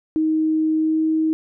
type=tone with pitch glide; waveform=sine; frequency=314.4 to 316.6 Hz; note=D#4 to D#4; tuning=+18 to +30 cents; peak=-16 dBFS; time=0.16-1.33 s; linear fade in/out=0 ms; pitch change=+12 cents; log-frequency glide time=0.76-1.01 s; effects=none